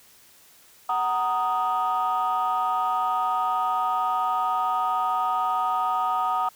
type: chord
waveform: sine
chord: D# minor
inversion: first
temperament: just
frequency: 746.7 / 933.4 / 1244.5 Hz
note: F#5 / A#5 / D#6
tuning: +16 / +2 / 0 cents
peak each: -25 / -26 / -24 dBFS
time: 0.89-6.49 s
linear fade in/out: 5 ms
effects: tanh soft clip ceiling -16 dBFS + white hiss -54 dBFS RMS until 6.55 s